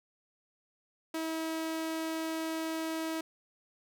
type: tone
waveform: sawtooth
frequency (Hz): 322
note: E4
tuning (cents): -41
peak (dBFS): -29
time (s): 1.14-3.21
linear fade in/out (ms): 5
effects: none